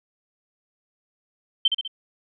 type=tone with echo; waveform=sine; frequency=3113 Hz; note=G7; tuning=13 cents flat; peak=-14 dBFS; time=1.65-1.68 s; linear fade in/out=5 ms; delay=66 ms; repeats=3; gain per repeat=-5 dB; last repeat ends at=1.878 s; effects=none